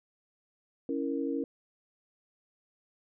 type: chord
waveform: sine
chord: A# diminished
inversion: first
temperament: equal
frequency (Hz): 277.2 / 329.6 / 466.2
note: C#4 / E4 / A#4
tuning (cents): 0 / 0 / 0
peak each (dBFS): -32 / -35 / -35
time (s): 0.89-1.44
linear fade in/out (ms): 2
effects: none